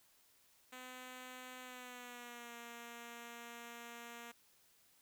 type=tone with pitch glide; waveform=5% pulse; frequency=254 to 235.6 Hz; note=B3 to A#3; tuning=+49 to +19 cents; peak=-38 dBFS; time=0.72-4.32 s; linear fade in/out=10 ms; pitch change=-130 cents; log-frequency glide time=1.61-2.55 s; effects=white hiss -70 dBFS RMS until 5.01 s